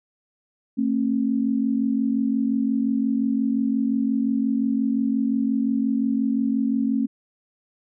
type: tone pair together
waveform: sine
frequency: 224.3 / 270 Hz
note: A3 / C#4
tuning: +34 / -45 cents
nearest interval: minor third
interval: 321 cents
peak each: -22 dBFS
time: 0.77-7.07 s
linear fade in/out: 20 ms
effects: none